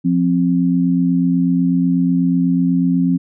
sine tone pair together, 175.37 / 263.5 Hz, F3 / C4, +7 / +12 cents, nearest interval perfect fifth, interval 705 cents, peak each -15 dBFS, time 0.04-3.18 s, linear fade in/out 20 ms, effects none

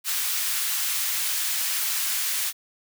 white high-pass noise, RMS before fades -26 dBFS, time 0.04-2.53 s, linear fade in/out 50 ms, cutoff 1400 Hz, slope 12 dB/octave, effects none

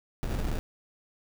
brown noise with sample-and-hold, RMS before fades -30 dBFS, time 0.23-0.59 s, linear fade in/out 0 ms, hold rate 1050 Hz, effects none

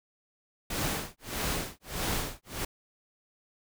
pink noise with tremolo, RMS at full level -30 dBFS, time 0.7-2.65 s, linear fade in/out 5 ms, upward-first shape sine, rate 1.6 Hz, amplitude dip 100%, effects none

